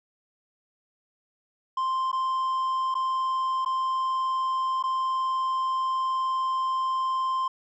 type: tone with dropouts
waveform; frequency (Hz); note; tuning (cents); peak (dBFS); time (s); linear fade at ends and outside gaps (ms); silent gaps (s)
triangle; 1046.5; C6; 0; -22; 1.77-7.48; 5; 2.117-2.128 / 2.943-2.951 / 3.649-3.659 / 4.827-4.837
effects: resampled to 16000 Hz